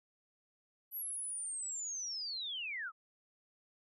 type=linear sweep; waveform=sine; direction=down; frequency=11840 to 1211 Hz; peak=-38 dBFS; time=0.91-2.92 s; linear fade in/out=50 ms; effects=none